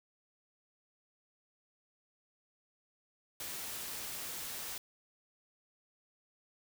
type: noise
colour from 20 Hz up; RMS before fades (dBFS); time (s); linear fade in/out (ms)
white; -42; 3.4-4.78; 2
effects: none